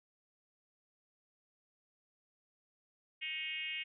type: tone with frequency modulation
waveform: sine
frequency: 2519 Hz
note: D#7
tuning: 21 cents sharp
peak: -37 dBFS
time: 3.21-3.84 s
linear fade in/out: 20 ms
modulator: 316 Hz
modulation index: 1.6
effects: none